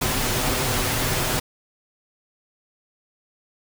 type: noise with comb filter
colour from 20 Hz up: pink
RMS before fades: -23 dBFS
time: 0.01-1.4 s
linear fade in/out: 10 ms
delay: 7.9 ms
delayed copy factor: +0.5
effects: none